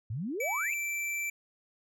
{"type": "exponential sweep", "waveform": "sine", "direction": "up", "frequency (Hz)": [97.1, 2701], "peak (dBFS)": -32, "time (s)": [0.1, 0.74], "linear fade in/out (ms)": 5}
{"type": "tone with pitch glide", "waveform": "square", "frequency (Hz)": [2300, 2336], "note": ["D7", "D7"], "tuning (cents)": [-37, -10], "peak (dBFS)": -32, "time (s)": [0.4, 1.3], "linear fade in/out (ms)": 5, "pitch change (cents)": 27, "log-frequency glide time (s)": [0.54, 0.72]}
{"effects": []}